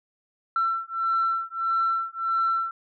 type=beating tone pair; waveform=sine; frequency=1344 / 1345.6 Hz; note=E6 / E6; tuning=+33 / +35 cents; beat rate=1.6 Hz; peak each=-25 dBFS; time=0.56-2.71 s; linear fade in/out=2 ms; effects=tanh soft clip ceiling -16 dBFS